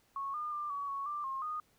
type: tone with pitch steps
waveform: sine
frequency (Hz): 1102 / 1211 / 1191 / 1131 / 1110 / 1183 / 1071 / 1232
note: C#6 / D#6 / D6 / C#6 / C#6 / D6 / C6 / D#6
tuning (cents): -11 / -47 / +24 / +34 / +2 / +12 / +40 / -17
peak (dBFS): -35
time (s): 0.16-1.6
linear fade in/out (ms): 2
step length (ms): 180
effects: pink hiss -70 dBFS RMS until 1.78 s